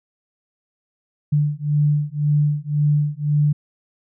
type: beating tone pair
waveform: sine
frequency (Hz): 146.9 / 148.8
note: D3 / D3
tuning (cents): +1 / +23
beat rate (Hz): 1.9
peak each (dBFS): -19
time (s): 1.32-3.53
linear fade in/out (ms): 10
effects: none